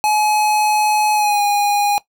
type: tone with pitch glide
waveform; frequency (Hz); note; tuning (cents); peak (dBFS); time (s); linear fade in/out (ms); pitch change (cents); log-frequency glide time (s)
square; 848 to 819.6; G#5 to G#5; +36 to -23; -14; 0.04-1.98; 0; -59; 1.14-1.41
effects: noise-tail reverb RT60 0.1 s tail -18 dB re dry